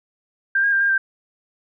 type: tone with pitch steps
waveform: sine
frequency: 1586 / 1628 / 1586 / 1609 / 1571 Hz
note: G6 / G#6 / G6 / G6 / G6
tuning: +20 / -35 / +20 / +45 / +3 cents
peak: -15 dBFS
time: 0.55-0.98 s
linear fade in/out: 5 ms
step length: 86 ms
effects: none